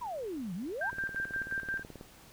sine exponential two-way sweep, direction down then up, 1028 to 164.81 to 1028 Hz, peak -35 dBFS, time 0.01-0.91 s, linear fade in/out 10 ms, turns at 0.54 s
sine tone with tremolo, 1579 Hz, G6, 12 cents sharp, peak -31 dBFS, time 0.81-1.83 s, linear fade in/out 5 ms, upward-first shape square, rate 5.7 Hz, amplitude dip 65%
click train, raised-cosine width 2 ms, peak -32 dBFS, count 21, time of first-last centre 0.93-2.011 s, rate 18.5 Hz
effects pink hiss -56 dBFS RMS until 2.32 s

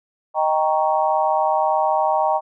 sine chord, Eb dominant seventh, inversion none, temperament equal, 622.3 / 784 / 932.3 / 1108.7 Hz, Eb5 / G5 / Bb5 / Db6, 0 / 0 / 0 / 0 cents, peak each -21 / -20 / -21 / -26 dBFS, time 0.34-2.41 s, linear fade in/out 50 ms, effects none

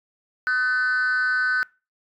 sine tone with frequency modulation, 1510 Hz, F#6, 35 cents sharp, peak -17 dBFS, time 0.47-1.63 s, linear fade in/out 0 ms, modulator 250 Hz, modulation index 0.49, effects noise-tail reverb RT60 0.3 s tail -24 dB re dry + tanh soft clip ceiling -18 dBFS

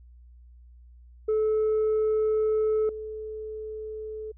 sine tone with level steps, 433.1 Hz, A4, 27 cents flat, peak -19 / -33 dBFS, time 1.28-4.32 s, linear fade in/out 10 ms, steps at 2.89 s, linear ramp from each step 2 ms, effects tanh soft clip ceiling -20 dBFS + added 60 Hz sine -48 dBFS peak until 4.37 s

